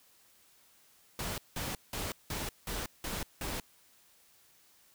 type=noise bursts; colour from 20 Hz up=pink; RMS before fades=-37 dBFS; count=7; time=1.19-3.6 s; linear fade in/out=2 ms; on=190 ms; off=180 ms; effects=white hiss -64 dBFS RMS until 4.94 s